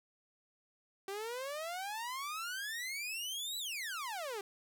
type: exponential two-way sweep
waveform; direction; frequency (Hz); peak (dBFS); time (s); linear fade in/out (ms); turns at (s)
sawtooth; up then down; 383.2 to 4000 to 383.2; -35; 1.08-4.41; 2; 3.58
effects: none